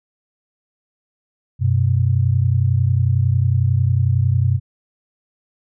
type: tone pair together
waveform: sine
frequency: 95 / 126.04 Hz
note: F#2 / B2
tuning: +46 / +36 cents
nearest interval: perfect fourth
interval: 490 cents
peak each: -16 dBFS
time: 1.59-4.6 s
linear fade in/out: 50 ms
effects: none